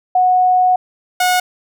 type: tone pair in turn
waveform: sine / sawtooth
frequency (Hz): 734 / 728.1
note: F#5 / F#5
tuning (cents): -14 / -28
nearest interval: unison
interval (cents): 14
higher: first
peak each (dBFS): -9 / -8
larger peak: second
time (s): 0.15-0.76 / 1.2-1.4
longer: first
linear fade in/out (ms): 5
effects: none